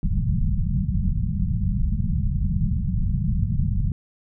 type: low-pass noise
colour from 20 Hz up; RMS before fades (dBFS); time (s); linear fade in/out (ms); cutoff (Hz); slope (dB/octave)
pink; -22; 0.03-3.92; 2; 210; 96
effects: none